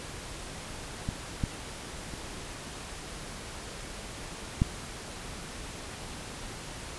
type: clicks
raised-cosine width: 5 ms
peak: -18 / -15 / -26 / -10 dBFS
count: 4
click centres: 1.089 / 1.438 / 2.138 / 4.619 s
effects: pink hiss -41 dBFS RMS until 6.98 s + resampled to 24000 Hz